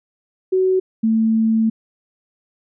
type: tone pair in turn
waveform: sine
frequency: 374.6 / 222.7 Hz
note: F#4 / A3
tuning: +21 / +21 cents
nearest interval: major sixth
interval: 900 cents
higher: first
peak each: -13 dBFS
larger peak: neither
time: 0.52-0.8 / 1.03-1.7 s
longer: second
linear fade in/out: 10 ms
effects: none